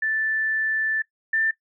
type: tone pair in turn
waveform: sine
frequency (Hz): 1760 / 1781.5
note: A6 / A6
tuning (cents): 0 / +21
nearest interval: unison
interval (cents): 21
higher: second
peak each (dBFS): -21 / -19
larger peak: second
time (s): 0.02-1.02 / 1.33-1.51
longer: first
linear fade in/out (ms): 5
effects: noise-tail reverb RT60 0.1 s tail -20 dB re dry